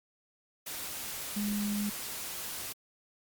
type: tone in noise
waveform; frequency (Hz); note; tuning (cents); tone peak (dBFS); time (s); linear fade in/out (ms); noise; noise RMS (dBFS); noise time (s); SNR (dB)
sine; 206.4; G#3; -10; -30; 1.36-1.9; 10; white; -39; 0.66-2.73; +6
effects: Opus 48 kbps